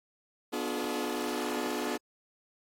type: chord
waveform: sawtooth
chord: B diminished seventh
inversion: none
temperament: just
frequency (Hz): 246.9 / 296.3 / 355.6 / 426.7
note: B3 / D4 / F4 / Ab4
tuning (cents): 0 / +15 / +31 / +47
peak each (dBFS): -33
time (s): 0.52-1.98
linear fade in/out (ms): 20
effects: AAC 48 kbps